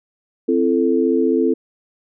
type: chord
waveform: sine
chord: A minor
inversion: first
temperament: equal with one note detuned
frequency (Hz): 261.6 / 336.6 / 440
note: C4 / E4 / A4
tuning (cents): 0 / +36 / 0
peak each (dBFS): -18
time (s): 0.48-1.54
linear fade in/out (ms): 10
effects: none